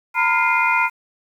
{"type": "tone cluster", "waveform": "sine", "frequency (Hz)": [924, 1001, 1406, 2093, 2446], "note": ["A#5", "B5", "F6", "C7", "D#7"], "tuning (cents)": [-16, 23, 11, 0, -30], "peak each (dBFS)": -21, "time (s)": [0.14, 0.9], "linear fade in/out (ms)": 50, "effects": ["tanh soft clip ceiling -3 dBFS", "8-bit"]}